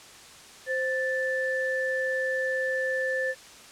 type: tone pair together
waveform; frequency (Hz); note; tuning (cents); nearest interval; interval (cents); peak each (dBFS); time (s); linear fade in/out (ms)
sine; 522.2 / 1760; C5 / A6; -3 / 0; octave + major sixth; 2103; -28 / -28; 0.66-3.35; 50
effects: white hiss -48 dBFS RMS until 3.71 s + low-pass 8000 Hz 12 dB/octave